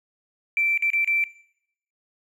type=tone with dropouts; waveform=triangle; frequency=2340 Hz; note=D7; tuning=7 cents flat; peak=-15 dBFS; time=0.57-1.24 s; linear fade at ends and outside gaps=1 ms; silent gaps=0.776-0.823 / 0.903-0.933 / 1.046-1.075 s; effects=noise-tail reverb RT60 0.7 s tail -22 dB re dry + tanh soft clip ceiling -17 dBFS